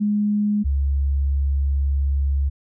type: tone pair in turn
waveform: sine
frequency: 207.9 / 69.38 Hz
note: G#3 / C#2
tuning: +2 / +2 cents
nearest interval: octave + perfect fifth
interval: 1900 cents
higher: first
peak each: -17 dBFS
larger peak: neither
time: 0-0.64 / 0.64-2.5 s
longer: second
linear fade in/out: 20 ms
effects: none

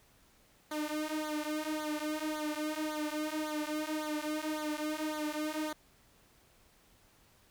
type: tone with flanger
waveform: sawtooth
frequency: 305.6 Hz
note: D#4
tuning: 31 cents flat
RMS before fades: -36 dBFS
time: 0.71-5.73 s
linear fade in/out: 5 ms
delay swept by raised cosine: 0.37 to 4.47 ms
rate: 1.8 Hz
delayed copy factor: -0.95
effects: pink hiss -65 dBFS RMS until 7.5 s

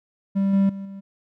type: tone with level steps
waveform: triangle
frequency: 196 Hz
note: G3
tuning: in tune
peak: -16 / -13 / -28 / -32 dBFS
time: 0.35-1.01 s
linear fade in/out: 20 ms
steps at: 0.53 / 0.69 / 0.85 s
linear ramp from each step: 5 ms
effects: none

